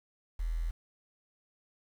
sine tone with quantisation, 41.11 Hz, E1, 4 cents flat, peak -30 dBFS, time 0.39-0.71 s, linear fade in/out 10 ms, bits 9, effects none

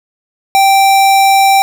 square tone, 782 Hz, G5, 4 cents flat, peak -6 dBFS, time 0.55-1.62 s, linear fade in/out 0 ms, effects none

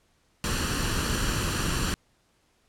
pink noise with comb filter, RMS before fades -27 dBFS, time 0.44-1.94 s, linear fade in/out 0 ms, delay 0.69 ms, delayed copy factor +0.6, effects pink hiss -67 dBFS RMS until 2.68 s + low-pass 10000 Hz 12 dB/octave

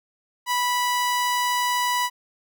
sawtooth tone, 984 Hz, B5, 7 cents flat, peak -17 dBFS, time 0.46-2.1 s, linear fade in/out 50 ms, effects none

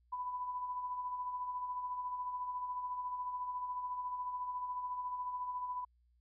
sine tone with tremolo, 995 Hz, B5, 13 cents sharp, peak -35 dBFS, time 0.12-5.85 s, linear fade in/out 10 ms, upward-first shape sine, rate 14 Hz, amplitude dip 45%, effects added 60 Hz sine -68 dBFS peak until 6.2 s

